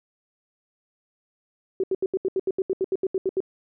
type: tone bursts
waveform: sine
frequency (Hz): 380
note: F#4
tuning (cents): +46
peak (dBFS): -20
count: 15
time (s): 1.8-3.404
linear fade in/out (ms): 2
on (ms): 36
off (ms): 76
effects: none